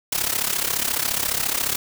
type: noise with amplitude modulation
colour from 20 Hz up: white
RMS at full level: -20 dBFS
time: 0.12-1.76 s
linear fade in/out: 5 ms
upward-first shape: sine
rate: 34.4 Hz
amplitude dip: 80%
effects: none